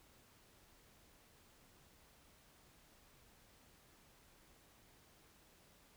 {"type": "silence", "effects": ["pink hiss -67 dBFS RMS until 5.96 s"]}